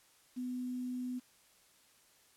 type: tone with quantisation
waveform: sine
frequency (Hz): 250.3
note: B3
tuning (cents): +23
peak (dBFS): -36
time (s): 0.36-1.2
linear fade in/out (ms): 20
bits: 10
effects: white hiss -66 dBFS RMS until 2.36 s + low-pass 12000 Hz 12 dB/octave